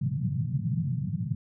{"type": "band-pass noise", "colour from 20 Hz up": "pink", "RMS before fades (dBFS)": -29, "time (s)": [0.01, 1.35], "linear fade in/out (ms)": 10, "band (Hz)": [110, 180], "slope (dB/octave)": 48, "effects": []}